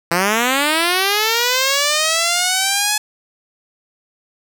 5% pulse linear sweep, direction up, 164.81 to 853 Hz, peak -3 dBFS, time 0.11-2.98 s, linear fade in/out 5 ms, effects none

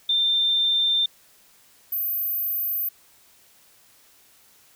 sine tone pair in turn, 3587 / 14376 Hz, A7 / A9, +33 / +36 cents, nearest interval 2 octaves, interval 2403 cents, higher second, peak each -18 / -23 dBFS, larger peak first, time 0.09-1.06 / 1.92-2.89 s, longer neither, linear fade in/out 5 ms, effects white hiss -56 dBFS RMS until 4.75 s

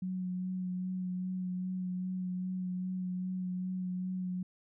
sine tone with vibrato, 183.6 Hz, F#3, 13 cents flat, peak -33 dBFS, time 0.02-4.43 s, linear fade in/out 5 ms, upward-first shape sine, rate 2.5 Hz, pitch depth 18 cents each way, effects none

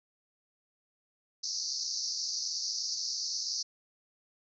white band-pass noise, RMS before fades -35 dBFS, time 1.43-3.63 s, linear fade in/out 10 ms, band 4400 to 6100 Hz, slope 96 dB/octave, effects none

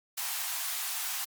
white high-pass noise, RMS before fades -34 dBFS, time 0.17-1.25 s, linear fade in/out 10 ms, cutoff 680 Hz, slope 96 dB/octave, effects Opus 48 kbps

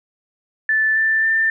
sine tone with pitch steps, 1755 / 1771.3 / 1787.7 Hz, A6 / A6 / A6, -5 / +11 / +27 cents, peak -14 dBFS, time 0.69-1.5 s, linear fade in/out 2 ms, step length 270 ms, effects none

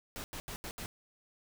pink noise bursts at uneven times, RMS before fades -42 dBFS, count 5, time 0.16-0.24 / 0.33-0.4 / 0.48-0.56 / 0.64-0.71 / 0.78-0.86 s, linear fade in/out 0 ms, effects none

